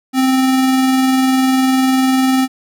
square tone with tremolo, 261.6 Hz, C4, in tune, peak -10 dBFS, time 0.13-2.48 s, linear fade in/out 50 ms, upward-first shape triangle, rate 20 Hz, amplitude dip 30%, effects none

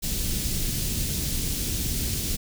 pink band-stop noise, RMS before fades -27 dBFS, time 0.02-2.37 s, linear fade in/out 20 ms, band 240 to 4100 Hz, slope 12 dB/octave, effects none

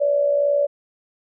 sine tone with amplitude modulation, 575 Hz, D5, 37 cents flat, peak -13 dBFS, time 0-0.67 s, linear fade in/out 20 ms, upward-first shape sine, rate 62.4 Hz, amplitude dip 55%, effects none

